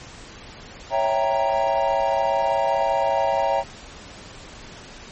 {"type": "chord", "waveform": "triangle", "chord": "C# diminished seventh", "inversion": "none", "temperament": "equal", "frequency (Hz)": [554.4, 659.3, 784, 932.3], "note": ["C#5", "E5", "G5", "Bb5"], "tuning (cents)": [0, 0, 0, 0], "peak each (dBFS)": -22, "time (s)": [0.9, 3.64], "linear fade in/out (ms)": 50, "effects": ["pink hiss -41 dBFS RMS until 5.11 s", "MP3 32 kbps"]}